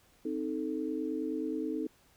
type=chord; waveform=sine; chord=A diminished; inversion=first; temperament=equal; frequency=261.6 / 311.1 / 440 Hz; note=C4 / Eb4 / A4; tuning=0 / 0 / 0 cents; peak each=-37 / -34 / -38 dBFS; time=0.25-1.87 s; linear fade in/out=5 ms; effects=pink hiss -65 dBFS RMS until 2.16 s

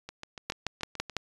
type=two click trains; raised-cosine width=0.2 ms; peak=-23 / -12 dBFS; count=8 / 5; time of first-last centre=0.09-1.097 / 0.5-1.167 s; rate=6.95 / 6 Hz; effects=resampled to 24000 Hz

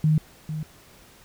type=tone with echo; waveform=sine; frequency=154.8 Hz; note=D#3; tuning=9 cents flat; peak=-16 dBFS; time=0.04-0.18 s; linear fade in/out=2 ms; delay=450 ms; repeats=1; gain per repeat=-11 dB; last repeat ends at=0.63 s; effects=pink hiss -52 dBFS RMS until 1.24 s

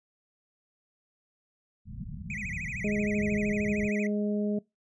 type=low-pass noise; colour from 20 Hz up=white; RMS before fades=-39 dBFS; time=1.85-3.91 s; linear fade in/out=50 ms; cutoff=220 Hz; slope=96 dB/octave
type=tone with vibrato; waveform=triangle; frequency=2217 Hz; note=C#7; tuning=in tune; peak=-33 dBFS; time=2.3-4.07 s; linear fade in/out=2 ms; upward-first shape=sine; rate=13 Hz; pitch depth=240 cents each way
type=harmonic tone; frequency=207.7 Hz; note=G#3; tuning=in tune; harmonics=1 / 2 / 3; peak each=-27 / -33 / -37 dBFS; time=2.84-4.59 s; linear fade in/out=5 ms
effects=noise-tail reverb RT60 0.2 s tail -23 dB re dry + resampled to 22050 Hz

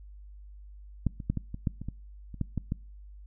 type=clicks; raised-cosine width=5 ms; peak=-13 / -26 / -14 / -18 / -24 / -14 / -25 / -22 / -30 / -16 / -17 / -17 dBFS; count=12; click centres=1.067 / 1.202 / 1.3 / 1.373 / 1.544 / 1.672 / 1.816 / 1.886 / 2.343 / 2.413 / 2.577 / 2.721 s; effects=noise-tail reverb RT60 0.4 s tail -25 dB re dry + added 50 Hz sine -45 dBFS peak until 3.26 s

